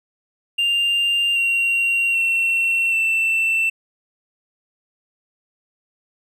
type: tone with pitch steps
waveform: triangle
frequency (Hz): 2794 / 2754 / 2714 / 2676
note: F7 / F7 / E7 / E7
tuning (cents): 0 / -25 / +50 / +25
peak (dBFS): -14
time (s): 0.58-3.7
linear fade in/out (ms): 10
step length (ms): 780
effects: tanh soft clip ceiling -10 dBFS